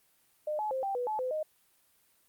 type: tone with pitch steps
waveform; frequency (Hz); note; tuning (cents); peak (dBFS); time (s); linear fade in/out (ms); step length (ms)
sine; 606 / 852 / 526 / 785 / 491.7 / 860 / 510 / 619; D#5 / G#5 / C5 / G5 / B4 / A5 / C5 / D#5; -46 / +44 / +9 / +2 / -8 / -40 / -44 / -9; -30; 0.47-1.43; 5; 120
effects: white hiss -68 dBFS RMS until 2.28 s + Opus 32 kbps